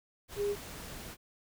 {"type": "tone in noise", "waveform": "sine", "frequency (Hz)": 407.4, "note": "G#4", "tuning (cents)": -33, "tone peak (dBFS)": -29, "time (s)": [0.36, 0.56], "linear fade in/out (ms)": 50, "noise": "pink", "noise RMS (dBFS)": -45, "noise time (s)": [0.28, 1.17], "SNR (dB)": 13, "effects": []}